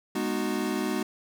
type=chord; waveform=square; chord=G# minor seventh; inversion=none; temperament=equal with one note detuned; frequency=207.7 / 246.9 / 306 / 370 Hz; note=G#3 / B3 / D#4 / F#4; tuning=0 / 0 / -29 / 0 cents; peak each=-33 dBFS; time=0.15-1.03 s; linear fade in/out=5 ms; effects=none